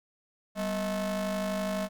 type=ring-modulated tone; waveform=45% pulse; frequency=220 Hz; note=A3; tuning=in tune; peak=-26 dBFS; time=0.55-1.89 s; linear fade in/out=50 ms; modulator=414 Hz; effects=none